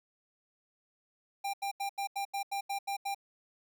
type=tone bursts; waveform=square; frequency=795 Hz; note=G5; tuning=24 cents sharp; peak=-33 dBFS; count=10; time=1.44-3.147 s; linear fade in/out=10 ms; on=96 ms; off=83 ms; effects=none